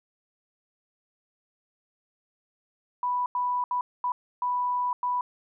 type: tone bursts at uneven times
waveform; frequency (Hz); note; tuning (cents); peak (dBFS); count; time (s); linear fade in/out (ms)
sine; 987; B5; -1; -24; 6; 3.03-3.26 / 3.35-3.64 / 3.71-3.81 / 4.04-4.12 / 4.42-4.93 / 5.03-5.21; 2
effects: none